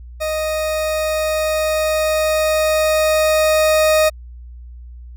40% pulse tone with level ramp, 622.3 Hz, D#5, in tune, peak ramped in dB -18 to -10 dBFS, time 0.2-4.1 s, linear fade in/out 20 ms, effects added 60 Hz sine -33 dBFS peak until 5.16 s

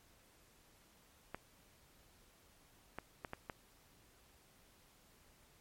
clicks, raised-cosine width 0.5 ms, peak -27 dBFS, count 5, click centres 1.346 / 2.986 / 3.248 / 3.334 / 3.498 s, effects pink hiss -67 dBFS RMS until 5.6 s + MP3 64 kbps

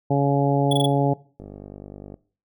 harmonic tone, 140.3 Hz, C#3, 21 cents sharp, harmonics 1 / 2 / 3 / 4 / 5 / 6, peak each -20 / -23 / -25 / -26 / -27 / -28 dBFS, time 0.1-1.14 s, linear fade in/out 10 ms
square tone bursts, 3383 Hz, G#7, 31 cents sharp, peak -22 dBFS, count 4, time 0.71-0.86 s, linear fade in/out 5 ms, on 21 ms, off 22 ms
click train, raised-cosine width 2 ms, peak -25 dBFS, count 38, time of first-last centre 1.4-2.141 s, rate 49.9 Hz
effects noise-tail reverb RT60 0.4 s tail -19 dB re dry

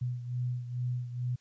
sine beating tone pair, 123.2 / 125.5 Hz, B2 / B2, -4 / +28 cents, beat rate 2.3 Hz, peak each -32 / -38 dBFS, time 0.01-1.36 s, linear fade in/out 10 ms, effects white hiss -69 dBFS RMS until 1.4 s + resampled to 16000 Hz

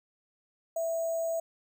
sine tone with sample-and-hold, 659.3 Hz, E5, in tune, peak -28 dBFS, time 0.76-1.4 s, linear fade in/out 5 ms, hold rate 7350 Hz, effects none

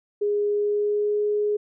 sine tone with pitch glide, 412.6 to 417.2 Hz, G#4 to G#4, -11 to +8 cents, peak -20 dBFS, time 0.21-1.57 s, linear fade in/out 10 ms, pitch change +19 cents, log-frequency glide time 0.48-1.2 s, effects none

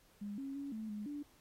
sine tone with pitch steps, 204.5 / 273 / 280.4 / 219.1 / 209.3 / 291 Hz, G#3 / C#4 / C#4 / A3 / G#3 / D4, -26 / -26 / +20 / -7 / +14 / -16 cents, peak -40 dBFS, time 0.21-1.23 s, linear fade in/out 10 ms, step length 170 ms, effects pink hiss -68 dBFS RMS until 1.4 s + AAC 48 kbps

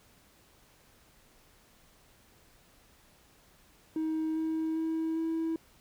triangle tone with pitch steps, 316.4 / 319.3 / 322.3 / 325.3 Hz, D#4 / D#4 / E4 / E4, +29 / +45 / -39 / -23 cents, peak -26 dBFS, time 3.96-5.56 s, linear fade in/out 2 ms, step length 400 ms, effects tanh soft clip ceiling -24 dBFS + pink hiss -62 dBFS RMS until 5.8 s

